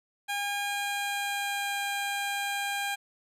15% pulse tone with pitch glide, 810 to 803.5 Hz, G#5 to G5, -43 to +43 cents, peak -23 dBFS, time 0.28-2.96 s, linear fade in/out 20 ms, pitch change -14 cents, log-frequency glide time 0.62-1.82 s, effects resampled to 32000 Hz

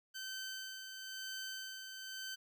15% pulse tone with tremolo, 1540 Hz, G6, 31 cents flat, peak -35 dBFS, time 0.14-2.36 s, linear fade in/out 20 ms, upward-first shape sine, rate 1 Hz, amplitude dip 45%, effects none

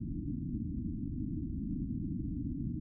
white low-pass noise, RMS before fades -37 dBFS, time 0-2.8 s, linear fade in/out 10 ms, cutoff 310 Hz, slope 96 dB/octave, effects none

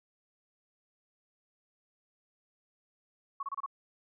sine tone bursts, 1108.7 Hz, C#6, in tune, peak -33 dBFS, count 5, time 3.4-3.662 s, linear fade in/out 5 ms, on 30 ms, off 28 ms, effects none

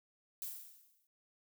violet noise with exponential decay, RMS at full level -40 dBFS, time 0.42-1.07 s, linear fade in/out 1 ms, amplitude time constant 140 ms, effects none

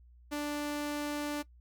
sawtooth tone, 293.7 Hz, D4, in tune, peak -29 dBFS, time 0.31-1.43 s, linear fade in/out 20 ms, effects noise-tail reverb RT60 0.1 s tail -19 dB re dry + added 60 Hz sine -55 dBFS peak until 1.6 s

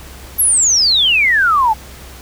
sine exponential sweep, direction down, 11880 to 834 Hz, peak -9 dBFS, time 0.38-1.74 s, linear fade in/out 20 ms, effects added 65 Hz sine -36 dBFS peak until 2.21 s + pink hiss -37 dBFS RMS until 2.21 s

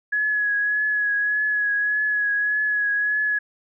sine tone with vibrato, 1683 Hz, G#6, 23 cents sharp, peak -19 dBFS, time 0.12-3.39 s, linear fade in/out 10 ms, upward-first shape triangle, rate 1.7 Hz, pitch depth 28 cents each way, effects none

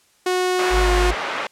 sawtooth tone with pitch glide, 365.6 to 359.1 Hz, F#4 to F4, -21 to +48 cents, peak -14 dBFS, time 0.26-1.11 s, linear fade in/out 5 ms, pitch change -31 cents, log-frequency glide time 0.82-0.89 s
pink band-pass noise, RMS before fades -26 dBFS, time 0.59-1.47 s, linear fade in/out 2 ms, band 640 to 2400 Hz, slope 12 dB/octave
triangle tone, 51 Hz, G#1, 31 cents flat, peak -15 dBFS, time 0.7-1.15 s, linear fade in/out 50 ms
effects white hiss -58 dBFS RMS until 1.51 s + low-pass 10000 Hz 12 dB/octave

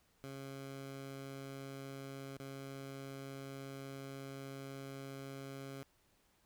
15% pulse tone with dropouts, 136.5 Hz, C#3, 26 cents flat, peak -39 dBFS, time 0.24-5.83 s, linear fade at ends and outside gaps 0 ms, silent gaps 2.371-2.4 s, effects pink hiss -73 dBFS RMS until 6.45 s

